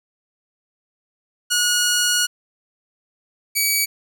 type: tone pair in turn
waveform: 10% pulse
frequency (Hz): 1449 / 2276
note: F#6 / C#7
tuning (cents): -37 / +45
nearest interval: minor sixth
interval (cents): 782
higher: second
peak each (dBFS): -8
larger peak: neither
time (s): 1.5-2.27 / 3.55-3.86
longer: first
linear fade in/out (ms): 20
effects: none